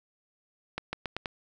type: accelerating click train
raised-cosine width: 0.3 ms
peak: -16 dBFS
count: 5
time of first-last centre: 0.78-1.258 s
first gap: 150 ms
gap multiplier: 0.85
effects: none